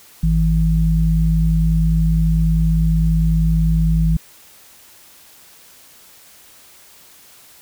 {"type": "tone pair together", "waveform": "sine", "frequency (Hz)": [52.46, 161.8], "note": ["G#1", "E3"], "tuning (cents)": [18, -32], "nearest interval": "octave + perfect fifth", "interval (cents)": 1950, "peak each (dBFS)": -15, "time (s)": [0.23, 4.17], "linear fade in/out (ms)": 5, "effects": ["white hiss -46 dBFS RMS until 7.61 s"]}